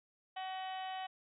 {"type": "harmonic tone with a mistuned harmonic", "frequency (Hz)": 376.7, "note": "F#4", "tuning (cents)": 31, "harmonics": [2, 3, 4, 5, 6, 7, 8, 9, 10], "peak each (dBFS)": [-40, -53, -56, -51, -59, -57, -50, -59, -60], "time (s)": [0.36, 1.07], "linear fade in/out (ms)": 10, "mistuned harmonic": 7, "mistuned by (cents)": -33, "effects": []}